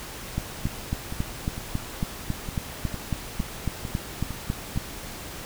two click trains, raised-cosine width 5 ms, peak -13 / -20 dBFS, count 17 / 10, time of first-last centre 0.38-4.776 / 0.67-4.761 s, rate 3.64 / 2.2 Hz, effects pink hiss -38 dBFS RMS until 5.45 s

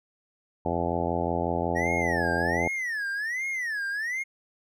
harmonic tone, 85.5 Hz, F2, 36 cents flat, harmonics 1 / 2 / 3 / 4 / 5 / 6 / 7 / 8 / 9 / 10, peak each -34 / -34 / -34 / -34 / -34 / -34 / -34 / -34 / -34 / -34 dBFS, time 0.65-2.68 s, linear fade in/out 5 ms
triangle tone with vibrato, 1851 Hz, A#6, 13 cents flat, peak -26 dBFS, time 1.75-4.24 s, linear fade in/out 20 ms, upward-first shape sine, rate 1.3 Hz, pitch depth 260 cents each way
effects none

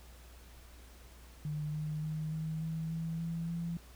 sine tone with pitch steps, 150.8 / 153.26 / 155.76 / 158.3 / 160.88 / 163.5 / 166.17 / 168.88 Hz, D3 / D#3 / D#3 / D#3 / E3 / E3 / E3 / E3, +46 / -26 / +2 / +30 / -42 / -14 / +14 / +42 cents, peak -34 dBFS, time 1.45-3.77 s, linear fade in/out 2 ms, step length 290 ms, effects added 60 Hz sine -53 dBFS peak until 3.95 s + pink hiss -59 dBFS RMS until 3.95 s

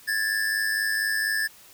square tone pair together, 1655.8 / 1760 Hz, G#6 / A6, -6 / 0 cents, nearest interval minor second, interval 106 cents, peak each -28 / -26 dBFS, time 0.07-1.48 s, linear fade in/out 20 ms, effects white hiss -51 dBFS RMS until 1.73 s

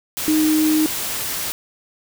sine tone in noise, 310 Hz, D#4, 6 cents flat, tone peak -14 dBFS, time 0.28-0.86 s, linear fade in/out 0 ms, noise white, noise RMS -25 dBFS, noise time 0.17-1.52 s, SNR +8 dB, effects none

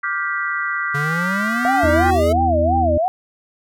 sine chord, G dominant seventh, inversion second, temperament just, 1176 / 1411.2 / 1568 / 1960 Hz, D6 / F6 / G6 / B6, +2 / +18 / 0 / -14 cents, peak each -25 dBFS, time 0.03-2.11 s, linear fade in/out 10 ms
square exponential sweep, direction up, 140 to 440 Hz, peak -22 dBFS, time 0.94-2.33 s, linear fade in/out 10 ms
sine tone with vibrato, 687 Hz, F5, 29 cents flat, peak -15 dBFS, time 1.65-3.08 s, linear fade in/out 0 ms, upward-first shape sine, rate 2.9 Hz, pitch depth 250 cents each way
harmonic tone, 82.41 Hz, E2, in tune, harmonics 1 / 3 / 4, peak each -19 / -24 / -25 dBFS, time 1.83-2.98 s, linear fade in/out 5 ms
effects none

